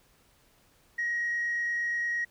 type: tone with frequency modulation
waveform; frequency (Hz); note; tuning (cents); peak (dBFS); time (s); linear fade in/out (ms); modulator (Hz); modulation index
sine; 1891; A#6; +24; -26; 0.98-2.25; 10; 28.6; 0.39
effects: tanh soft clip ceiling -24 dBFS + pink hiss -64 dBFS RMS until 2.3 s